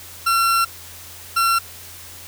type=tone bursts at uneven times; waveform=40% pulse; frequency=1360 Hz; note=F6; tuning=46 cents flat; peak=-14 dBFS; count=2; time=0.26-0.65 / 1.36-1.59 s; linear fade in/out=10 ms; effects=added 87 Hz sine -46 dBFS peak until 2.27 s + white hiss -39 dBFS RMS until 2.27 s